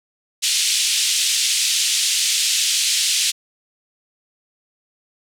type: band-pass noise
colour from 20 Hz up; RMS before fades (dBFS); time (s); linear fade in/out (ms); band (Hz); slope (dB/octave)
pink; -19; 0.42-3.32; 20; 2900 to 9400; 24
effects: none